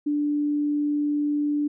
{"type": "tone", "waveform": "sine", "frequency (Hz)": 293.7, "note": "D4", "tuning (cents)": 0, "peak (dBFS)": -21, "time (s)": [0.06, 1.68], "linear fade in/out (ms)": 10, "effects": []}